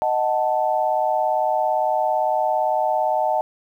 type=chord; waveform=sine; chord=D# diminished; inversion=none; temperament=equal; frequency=622.3 / 740 / 880 Hz; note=D#5 / F#5 / A5; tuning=0 / 0 / 0 cents; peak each=-22 dBFS; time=0.02-3.41 s; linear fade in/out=0 ms; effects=9-bit